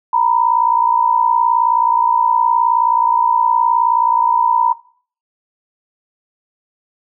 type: tone pair together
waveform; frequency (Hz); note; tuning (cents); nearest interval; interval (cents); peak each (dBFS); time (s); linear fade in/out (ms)
sine; 928.7 / 987.8; A#5 / B5; -7 / 0; minor second; 107; -14; 0.13-4.73; 5
effects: noise-tail reverb RT60 0.5 s tail -20 dB re dry